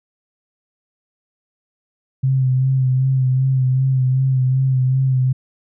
sine tone with vibrato, 130.81 Hz, C3, in tune, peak -13 dBFS, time 2.23-5.33 s, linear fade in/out 10 ms, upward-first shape sine, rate 2.6 Hz, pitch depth 33 cents each way, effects none

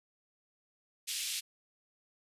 pink band-pass noise, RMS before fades -37 dBFS, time 1.07-1.41 s, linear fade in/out 20 ms, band 2700 to 12000 Hz, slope 24 dB/octave, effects resampled to 32000 Hz

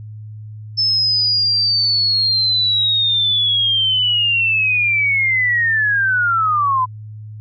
sine linear sweep, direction down, 5274 to 996 Hz, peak -13 dBFS, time 0.77-6.86 s, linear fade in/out 20 ms, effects added 107 Hz sine -30 dBFS peak until 7.4 s

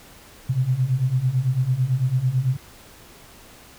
sine beating tone pair, 123.47 / 132.47 Hz, B2 / C3, 0 / +22 cents, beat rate 9 Hz, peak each -23 / -20 dBFS, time 0.49-2.57 s, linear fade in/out 10 ms, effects pink hiss -47 dBFS RMS until 3.78 s

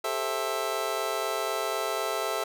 25% pulse chord, A minor seventh, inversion third, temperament just, 396 / 440 / 528 / 660 Hz, G4 / A4 / C5 / E5, +18 / 0 / +16 / +2 cents, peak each -32 / -30 / -32 / -28 dBFS, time 0.04-2.44 s, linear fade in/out 5 ms, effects none

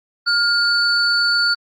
sine tone pair together, 1413 / 4486 Hz, F6 / C#8, +20 / +20 cents, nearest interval octave + minor sixth, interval 2000 cents, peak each -16 dBFS, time 0.26-1.55 s, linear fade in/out 20 ms, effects tanh soft clip ceiling -7 dBFS + Opus 32 kbps

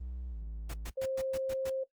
triangle tone with pitch glide, 61.74 to 54.37 Hz, B1 to A1, 0 to -20 cents, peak -36 dBFS, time 0-0.91 s, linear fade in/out 10 ms, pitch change -220 cents, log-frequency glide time 0.3-0.37 s
pink noise bursts, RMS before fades -44 dBFS, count 7, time 0.69-1.7 s, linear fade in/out 10 ms, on 50 ms, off 110 ms
sine tone, 530 Hz, C5, 22 cents sharp, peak -31 dBFS, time 0.97-1.84 s, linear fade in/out 10 ms
effects noise-tail reverb RT60 0.1 s tail -17 dB re dry + Opus 24 kbps

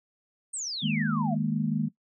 sine exponential sweep, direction down, 8810 to 633 Hz, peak -31 dBFS, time 0.53-1.35 s, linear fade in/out 10 ms
sine chord, D# suspended fourth, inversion none, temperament equal with one note detuned, 156.56 / 207.7 / 233.1 Hz, D#3 / G#3 / A#3, +11 / 0 / 0 cents, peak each -29 dBFS, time 0.82-1.89 s, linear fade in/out 20 ms
effects noise-tail reverb RT60 0.1 s tail -17 dB re dry

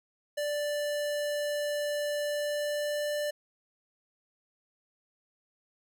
square tone with pitch glide, 587.3 to 591 Hz, D5 to D5, 0 to +11 cents, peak -30 dBFS, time 0.37-3.31 s, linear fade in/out 10 ms, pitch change +11 cents, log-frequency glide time 2.23-3.18 s, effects none

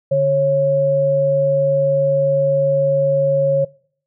sine tone pair together, 145.4 / 548.4 Hz, D3 / C#5, -17 / -19 cents, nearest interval octave + major seventh, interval 2298 cents, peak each -21 / -13 dBFS, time 0.11-3.65 s, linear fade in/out 10 ms, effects noise-tail reverb RT60 0.6 s tail -25 dB re dry

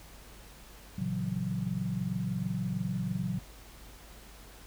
sine chord, F# dominant seventh, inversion first, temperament equal with one note detuned, 115.67 / 138.59 / 164.81 / 185 Hz, A#2 / C#3 / E3 / F#3, -13 / 0 / 0 / 0 cents, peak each -37 / -37 / -37 / -33 dBFS, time 0.98-3.39 s, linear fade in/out 5 ms, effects added 50 Hz sine -52 dBFS peak until 4.66 s + pink hiss -53 dBFS RMS until 4.66 s

